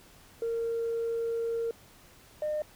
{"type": "tone pair in turn", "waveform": "sine", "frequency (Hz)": [461.2, 606.5], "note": ["A#4", "D#5"], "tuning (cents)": [-19, -44], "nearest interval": "perfect fourth", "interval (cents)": 475, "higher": "second", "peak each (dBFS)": -27, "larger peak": "neither", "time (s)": [[0.42, 1.71], [2.42, 2.62]], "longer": "first", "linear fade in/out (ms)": 2, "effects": ["tanh soft clip ceiling -25 dBFS", "pink hiss -56 dBFS RMS until 2.75 s"]}